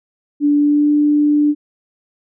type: tone with pitch glide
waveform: sine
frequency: 291.3 to 295.4 Hz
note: D4 to D4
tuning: -14 to +10 cents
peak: -10 dBFS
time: 0.4-1.55 s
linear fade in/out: 50 ms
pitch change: +24 cents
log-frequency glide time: 0.56-0.9 s
effects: none